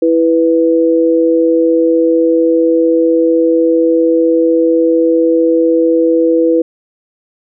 sine tone pair together, 329.6 / 493.9 Hz, E4 / B4, 0 / 0 cents, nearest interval perfect fifth, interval 700 cents, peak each -10 dBFS, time 0.02-6.62 s, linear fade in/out 5 ms, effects none

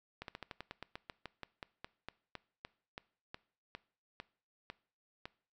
slowing click train, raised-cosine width 0.3 ms, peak -27 dBFS, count 23, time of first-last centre 0.22-5.255 s, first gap 62 ms, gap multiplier 1.11, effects noise-tail reverb RT60 0.5 s tail -21 dB re dry

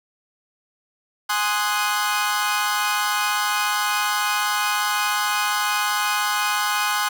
sawtooth chord, Ab dominant seventh, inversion none, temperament equal, 830.6 / 1046.5 / 1244.5 / 1480 Hz, Ab5 / C6 / Eb6 / Gb6, 0 / 0 / 0 / 0 cents, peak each -22 dBFS, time 1.29-7.09 s, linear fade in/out 10 ms, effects none

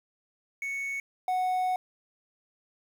triangle tone pair in turn, 2217 / 738.2 Hz, C#7 / F#5, 0 / -4 cents, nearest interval octave + perfect fifth, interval 1904 cents, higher first, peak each -29 / -23 dBFS, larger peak second, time 0.62-1 / 1.28-1.76 s, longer second, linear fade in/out 2 ms, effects 9-bit

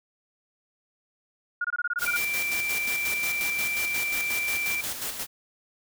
sine tone bursts, 1432 Hz, F6, 43 cents sharp, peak -24 dBFS, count 10, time 1.61-2.167 s, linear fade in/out 5 ms, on 35 ms, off 23 ms
white noise with tremolo, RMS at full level -31 dBFS, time 1.98-5.27 s, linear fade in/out 50 ms, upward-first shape square, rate 5.6 Hz, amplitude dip 50%
sine tone, 2349 Hz, D7, in tune, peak -26 dBFS, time 2.06-4.81 s, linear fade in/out 5 ms
effects none

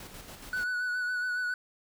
pink noise with tremolo, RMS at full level -45 dBFS, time 0-0.64 s, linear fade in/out 2 ms, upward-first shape square, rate 7.1 Hz, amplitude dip 40%
triangle tone with vibrato, 1480 Hz, F#6, in tune, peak -27 dBFS, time 0.53-1.54 s, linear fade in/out 2 ms, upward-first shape sine, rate 7.2 Hz, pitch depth 26 cents each way
effects none

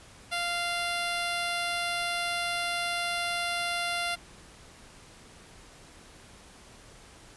10% pulse tone, 695 Hz, F5, 9 cents flat, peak -20 dBFS, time 0.31-4.16 s, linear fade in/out 20 ms, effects pink hiss -52 dBFS RMS until 7.36 s + resampled to 24000 Hz

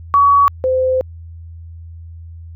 sine tone pair in turn, 1130 / 516.3 Hz, C#6 / C5, +33 / -23 cents, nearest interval octave + major second, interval 1356 cents, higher first, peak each -7 / -12 dBFS, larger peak first, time 0.14-0.48 / 0.64-1.01 s, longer second, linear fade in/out 0 ms, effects added 83 Hz sine -31 dBFS peak until 2.55 s

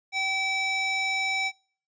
square tone with high-pass filter, 769 Hz, G5, 33 cents flat, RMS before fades -27 dBFS, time 0.12-1.52 s, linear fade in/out 50 ms, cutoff 1600 Hz, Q 5.4, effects noise-tail reverb RT60 0.5 s tail -26 dB re dry + resampled to 16000 Hz

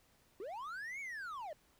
triangle linear two-way sweep, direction up then down, 347.9 to 2273 to 570 Hz, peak -40 dBFS, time 0.4-1.53 s, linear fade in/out 2 ms, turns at 1 s, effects pink hiss -70 dBFS RMS until 1.79 s

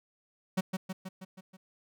45% pulse tone with echo, 187.6 Hz, F#3, 24 cents sharp, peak -26 dBFS, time 0.57-0.61 s, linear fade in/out 10 ms, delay 160 ms, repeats 6, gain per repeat -4 dB, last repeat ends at 1.57 s, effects none

